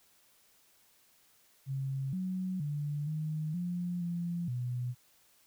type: tone with pitch steps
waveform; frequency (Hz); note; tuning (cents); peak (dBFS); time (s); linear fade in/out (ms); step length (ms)
sine; 135.2 / 185.7 / 146.6 / 154.9 / 176.5 / 172.3 / 123.5; C#3 / F#3 / D3 / D#3 / F3 / F3 / B2; -43 / +7 / -3 / -7 / +19 / -23 / 0; -32; 1.66-4.95; 50; 470
effects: white hiss -66 dBFS RMS until 5.46 s